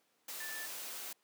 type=tone in noise; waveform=sine; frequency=1760 Hz; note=A6; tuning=in tune; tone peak=-43 dBFS; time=0.4-0.66 s; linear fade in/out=5 ms; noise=white; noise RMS=-44 dBFS; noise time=0.28-1.13 s; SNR=-2 dB; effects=pink hiss -74 dBFS RMS until 1.23 s + high-pass 300 Hz 12 dB/octave